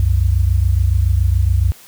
sine tone pair together, 65.41 / 92.5 Hz, C2 / F#2, 0 / 0 cents, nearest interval tritone, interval 600 cents, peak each -14 dBFS, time 0-1.72 s, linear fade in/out 0 ms, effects white hiss -43 dBFS RMS until 1.87 s

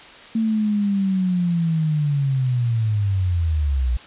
sine linear sweep, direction down, 226.1 to 58.27 Hz, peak -17 dBFS, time 0.35-3.97 s, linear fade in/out 5 ms, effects white hiss -42 dBFS RMS until 4.06 s + resampled to 8000 Hz

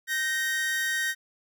40% pulse tone pair together, 1550 / 1864.7 Hz, G6 / A#6, -20 / 0 cents, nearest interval minor third, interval 320 cents, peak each -30 / -26 dBFS, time 0.07-1.15 s, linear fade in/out 50 ms, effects none

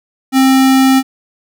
square tone, 264.7 Hz, C4, 20 cents sharp, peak -7 dBFS, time 0.32-1.03 s, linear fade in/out 50 ms, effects none

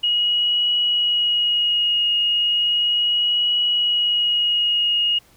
sine tone with vibrato, 2892 Hz, F#7, 40 cents flat, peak -16 dBFS, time 0.03-5.19 s, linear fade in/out 10 ms, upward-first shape triangle, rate 0.35 Hz, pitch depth 16 cents each way, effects pink hiss -54 dBFS RMS until 5.36 s

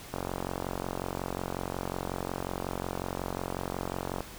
click train, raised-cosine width 1 ms, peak -18 dBFS, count 186, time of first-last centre 0.14-4.206 s, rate 45.5 Hz, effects pink hiss -46 dBFS RMS until 4.38 s

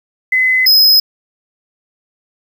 sine / square tone pair in turn, 2031 / 5088 Hz, B6 / D#8, +48 / +38 cents, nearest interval octave + major third, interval 1590 cents, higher second, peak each -9 / -6 dBFS, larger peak second, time 0.32-0.66 / 0.66-1 s, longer neither, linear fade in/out 5 ms, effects 7-bit

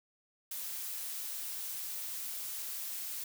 blue noise, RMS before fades -40 dBFS, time 0.51-3.24 s, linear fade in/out 5 ms, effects none

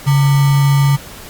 sine tone with sample-and-hold, 140 Hz, C#3, 18 cents sharp, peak -8 dBFS, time 0.06-0.97 s, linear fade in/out 20 ms, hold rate 1050 Hz, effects pink hiss -34 dBFS RMS until 1.29 s + Opus 48 kbps

